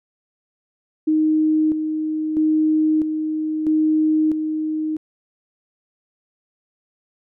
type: tone with tremolo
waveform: sine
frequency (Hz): 311.1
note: D#4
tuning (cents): 0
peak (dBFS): -14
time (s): 1.07-4.97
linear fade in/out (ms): 10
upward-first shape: square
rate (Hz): 0.77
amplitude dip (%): 50
effects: none